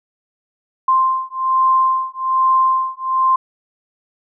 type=beating tone pair; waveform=sine; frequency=1046.5 / 1047.7 Hz; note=C6 / C6; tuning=0 / +2 cents; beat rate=1.2 Hz; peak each=-16 dBFS; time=0.88-3.36 s; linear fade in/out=5 ms; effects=none